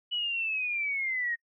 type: linear sweep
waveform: sine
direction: down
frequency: 2960 to 1851 Hz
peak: -28 dBFS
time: 0.11-1.36 s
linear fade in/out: 20 ms
effects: noise-tail reverb RT60 0.1 s tail -25 dB re dry